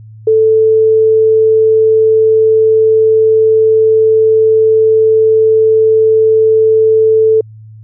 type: tone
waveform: sine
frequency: 440 Hz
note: A4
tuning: in tune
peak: -5 dBFS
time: 0.27-7.41 s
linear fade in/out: 5 ms
effects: added 109 Hz sine -31 dBFS peak until 7.83 s